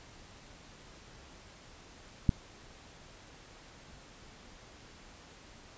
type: click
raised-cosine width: 5 ms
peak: -11 dBFS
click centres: 2.292 s
effects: pink hiss -54 dBFS RMS until 5.77 s + resampled to 16000 Hz